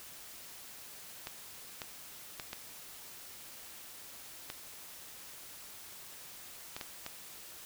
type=clicks; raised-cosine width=0.2 ms; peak=-22 dBFS; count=8; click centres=1.271 / 1.818 / 2.398 / 2.531 / 4.501 / 6.765 / 6.812 / 7.064 s; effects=white hiss -50 dBFS RMS until 7.65 s